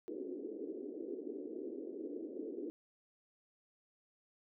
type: band-pass noise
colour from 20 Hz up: white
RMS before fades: -44 dBFS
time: 0.08-2.7 s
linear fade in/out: 0 ms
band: 270 to 440 Hz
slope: 48 dB/octave
effects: none